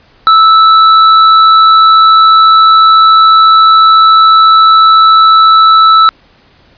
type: tone with hard clipping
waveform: sine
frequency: 1313 Hz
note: E6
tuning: 7 cents flat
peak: -3 dBFS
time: 0.27-6.09 s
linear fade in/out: 0 ms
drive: 10 dB
effects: pink hiss -45 dBFS RMS until 6.77 s + resampled to 11025 Hz